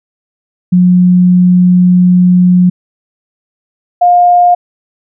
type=tone pair in turn; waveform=sine; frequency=180 / 708.4 Hz; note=F#3 / F5; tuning=-47 / +24 cents; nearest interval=2 octaves; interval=2371 cents; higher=second; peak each=-3 dBFS; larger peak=neither; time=0.72-2.7 / 4.01-4.55 s; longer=first; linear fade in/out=10 ms; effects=none